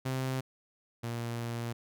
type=tone pair in turn; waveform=sawtooth; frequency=130.81 / 117.57 Hz; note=C3 / A#2; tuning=0 / +15 cents; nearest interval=major second; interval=185 cents; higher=first; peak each=-27 / -30 dBFS; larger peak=first; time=0.05-0.41 / 1.03-1.73 s; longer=second; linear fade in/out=10 ms; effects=none